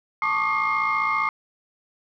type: tone cluster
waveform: sine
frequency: 880 / 1104 / 1159 / 1219 / 2132 Hz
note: A5 / C#6 / D6 / D#6 / C7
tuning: 0 / -7 / -23 / -36 / +32 cents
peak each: -29 / -27 / -27 / -24 / -24 dBFS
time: 0.22-1.29 s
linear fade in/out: 2 ms
effects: tanh soft clip ceiling -14 dBFS